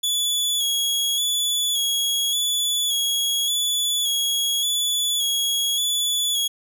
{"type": "tone with vibrato", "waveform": "sawtooth", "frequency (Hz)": 3384, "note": "G#7", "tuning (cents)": 32, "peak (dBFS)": -17, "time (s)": [0.03, 6.48], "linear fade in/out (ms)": 10, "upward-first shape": "square", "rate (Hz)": 0.87, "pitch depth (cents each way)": 32, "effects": ["9-bit"]}